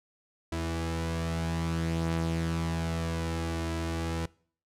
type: tone pair together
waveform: sawtooth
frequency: 82.41 / 165.13 Hz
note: E2 / E3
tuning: 0 / +3 cents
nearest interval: octave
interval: 1203 cents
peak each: -28 dBFS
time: 0.52-4.26 s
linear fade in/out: 5 ms
effects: noise-tail reverb RT60 0.5 s tail -23 dB re dry + low-pass 10000 Hz 12 dB/octave